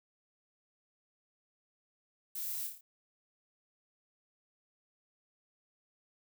violet noise with echo, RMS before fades -40 dBFS, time 2.35-2.67 s, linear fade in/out 5 ms, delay 28 ms, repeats 5, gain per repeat -4 dB, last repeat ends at 2.81 s, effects none

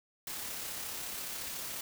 white noise with amplitude modulation, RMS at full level -39 dBFS, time 0.27-1.81 s, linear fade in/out 2 ms, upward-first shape sine, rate 34.2 Hz, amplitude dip 25%, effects none

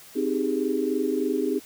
sine chord, Ab major seventh, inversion first, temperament equal, 261.6 / 311.1 / 392 / 415.3 Hz, C4 / Eb4 / G4 / Ab4, 0 / 0 / 0 / 0 cents, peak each -28 dBFS, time 0.15-1.6 s, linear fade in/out 20 ms, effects white hiss -48 dBFS RMS until 1.65 s

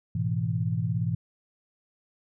sine chord, E major, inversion first, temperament equal with one note detuned, 106.31 / 123.47 / 164.81 Hz, G#2 / B2 / E3, +41 / 0 / 0 cents, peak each -29 dBFS, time 0.15-1.15 s, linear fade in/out 5 ms, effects none

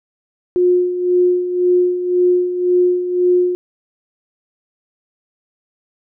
sine tone with tremolo, 358.8 Hz, F4, 47 cents sharp, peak -9 dBFS, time 0.56-3.55 s, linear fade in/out 0 ms, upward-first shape sine, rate 1.9 Hz, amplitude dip 65%, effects none

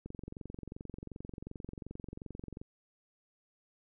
click train, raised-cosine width 3 ms, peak -30 dBFS, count 59, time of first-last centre 0.06-2.615 s, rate 22.7 Hz, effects none

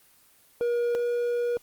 triangle tone pair in turn, 477.1 / 479.9 Hz, A#4 / B4, +40 / -50 cents, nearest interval unison, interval 10 cents, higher second, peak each -21 / -22 dBFS, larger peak first, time 0.61-0.95 / 0.95-1.57 s, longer second, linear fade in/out 0 ms, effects white hiss -59 dBFS RMS until 1.62 s + Opus 24 kbps

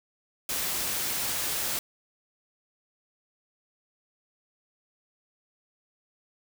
white noise, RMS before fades -30 dBFS, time 0.49-1.79 s, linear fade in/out 2 ms, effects none

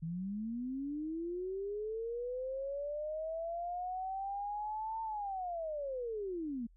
sine linear two-way sweep, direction up then down, 157.5 to 900 to 220.9 Hz, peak -36 dBFS, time 0.02-6.67 s, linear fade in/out 10 ms, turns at 5.02 s, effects added 41 Hz sine -59 dBFS peak until 6.76 s

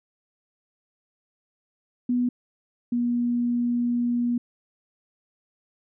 sine tone pair in turn, 245.7 / 240.5 Hz, B3 / B3, -9 / -46 cents, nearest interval unison, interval 37 cents, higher first, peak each -20 / -21 dBFS, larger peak first, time 2.09-2.29 / 2.92-4.38 s, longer second, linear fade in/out 5 ms, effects none

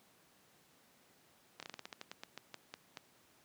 slowing click train, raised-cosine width 0.2 ms, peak -27 dBFS, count 15, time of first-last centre 1.6-2.972 s, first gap 27 ms, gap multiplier 1.18, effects pink hiss -67 dBFS RMS until 3.44 s + high-pass 150 Hz 12 dB/octave

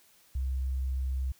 sine tone, 65.41 Hz, C2, in tune, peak -28 dBFS, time 0.35-1.32 s, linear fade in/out 5 ms, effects white hiss -62 dBFS RMS until 1.39 s

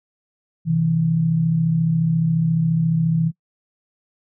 sine tone pair together, 128.86 / 163.2 Hz, C3 / E3, -26 / -17 cents, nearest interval major third, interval 409 cents, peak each -24 / -16 dBFS, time 0.65-3.32 s, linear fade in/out 50 ms, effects noise-tail reverb RT60 0.1 s tail -23 dB re dry

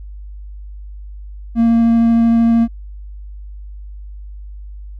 triangle tone with vibrato, 230.7 Hz, A#3, 18 cents flat, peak -7 dBFS, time 1.55-2.68 s, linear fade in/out 50 ms, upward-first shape triangle, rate 13 Hz, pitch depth 9 cents each way, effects added 50 Hz sine -29 dBFS peak until 4.99 s

